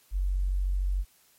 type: tone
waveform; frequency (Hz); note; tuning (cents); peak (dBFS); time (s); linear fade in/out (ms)
sine; 46.81; F#1; +21; -24; 0.11-1.05; 50
effects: white hiss -62 dBFS RMS until 1.38 s + MP3 64 kbps